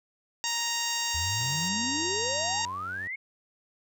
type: harmonic tone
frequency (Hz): 932.3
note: A#5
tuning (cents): 0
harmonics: 1 / 2 / 3 / 4 / 5 / 6 / 7 / 8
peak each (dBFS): -36 / -36 / -36 / -36 / -36 / -36 / -36 / -36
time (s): 0.44-2.65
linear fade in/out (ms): 0
type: high-pass noise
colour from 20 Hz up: white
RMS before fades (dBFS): -46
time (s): 0.46-1.69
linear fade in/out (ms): 10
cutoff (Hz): 200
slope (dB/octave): 48
type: exponential sweep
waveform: sine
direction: up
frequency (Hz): 75 to 2217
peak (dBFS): -32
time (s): 1.14-3.16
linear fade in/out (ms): 10
type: tone with pitch glide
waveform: sawtooth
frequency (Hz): 92.5 to 93.57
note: F#2 to F#2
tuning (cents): 0 to +20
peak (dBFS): -40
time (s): 1.39-3.08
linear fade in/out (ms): 10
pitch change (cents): +20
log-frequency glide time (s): 2.01-2.21
effects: none